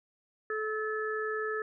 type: harmonic tone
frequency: 432.7 Hz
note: A4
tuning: 29 cents flat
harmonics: 1 / 3 / 4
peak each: -33 / -37 / -36 dBFS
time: 0.5-1.62 s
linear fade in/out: 2 ms
effects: none